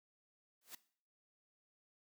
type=noise with exponential growth; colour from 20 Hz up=white; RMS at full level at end=-45 dBFS; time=0.61-0.75 s; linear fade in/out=5 ms; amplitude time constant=30 ms; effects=noise-tail reverb RT60 0.5 s tail -18 dB re dry + high-pass 200 Hz 12 dB/octave